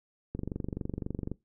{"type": "click train", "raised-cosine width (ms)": 3, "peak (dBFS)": -21, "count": 24, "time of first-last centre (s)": [0.35, 1.316], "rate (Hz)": 23.8, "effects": ["noise-tail reverb RT60 0.2 s tail -21 dB re dry"]}